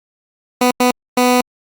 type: tone bursts at uneven times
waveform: 15% pulse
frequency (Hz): 248.6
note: B3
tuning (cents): +12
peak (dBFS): -4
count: 3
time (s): 0.61-0.71 / 0.8-0.91 / 1.17-1.41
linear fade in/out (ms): 5
effects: Opus 48 kbps